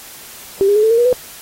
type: tone with pitch steps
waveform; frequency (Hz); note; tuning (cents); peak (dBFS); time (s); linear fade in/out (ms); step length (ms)
sine; 392 / 408.2 / 425 / 442.6 / 460.8 / 479.8 / 499.6; G4 / G#4 / G#4 / A4 / A#4 / A#4 / B4; 0 / -30 / +40 / +10 / -20 / +50 / +20; -9; 0.61-1.128; 0; 74
effects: white hiss -36 dBFS RMS until 1.41 s + AAC 48 kbps